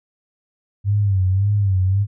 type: tone with vibrato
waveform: sine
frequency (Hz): 98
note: G2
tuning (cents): 0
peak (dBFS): -14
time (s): 0.84-2.07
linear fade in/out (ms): 50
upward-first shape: sine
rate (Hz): 1.8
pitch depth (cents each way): 96
effects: none